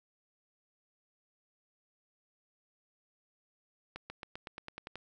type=accelerating click train; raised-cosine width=0.3 ms; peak=-26 dBFS; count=10; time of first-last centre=3.96-4.956 s; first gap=140 ms; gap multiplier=0.94; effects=none